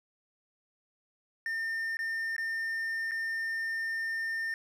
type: tone with dropouts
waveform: triangle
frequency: 1810 Hz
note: A6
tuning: 48 cents sharp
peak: -29 dBFS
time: 1.46-4.54 s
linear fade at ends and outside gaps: 1 ms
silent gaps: 1.97-1.99 / 2.365-2.381 / 3.111-3.117 s
effects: none